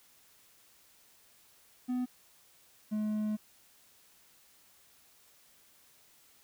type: tone pair in turn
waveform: triangle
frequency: 250 / 213.1 Hz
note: B3 / G#3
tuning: +21 / +45 cents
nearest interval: minor third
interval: 276 cents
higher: first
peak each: -28 dBFS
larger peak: neither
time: 1.88-2.06 / 2.91-3.37 s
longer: second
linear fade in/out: 20 ms
effects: white hiss -63 dBFS RMS until 6.43 s